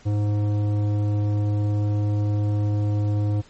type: tone with tanh clipping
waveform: sine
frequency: 103.83 Hz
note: G#2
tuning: in tune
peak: -21 dBFS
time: 0.05-3.42 s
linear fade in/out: 20 ms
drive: 13 dB
effects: pink hiss -52 dBFS RMS until 3.49 s + MP3 32 kbps